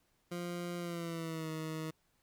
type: tone with pitch glide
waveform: 20% pulse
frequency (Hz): 174.61 to 158.28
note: F3 to D#3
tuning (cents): 0 to +30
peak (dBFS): -33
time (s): 0.31-1.91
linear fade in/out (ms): 10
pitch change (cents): -170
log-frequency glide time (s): 0.78-1.5
effects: pink hiss -75 dBFS RMS until 2.22 s